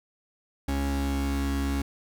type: tone pair together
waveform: 45% pulse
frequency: 69.1 / 276.2 Hz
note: C#2 / C#4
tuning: -5 / -6 cents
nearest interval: 2 octaves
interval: 2399 cents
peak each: -27 / -31 dBFS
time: 0.68-1.82 s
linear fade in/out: 5 ms
effects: none